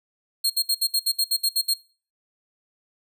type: tone bursts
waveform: sawtooth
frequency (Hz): 4243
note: C8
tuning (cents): +23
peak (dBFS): -16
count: 11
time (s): 0.44-1.74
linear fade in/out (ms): 10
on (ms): 60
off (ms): 64
effects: noise-tail reverb RT60 0.4 s tail -22 dB re dry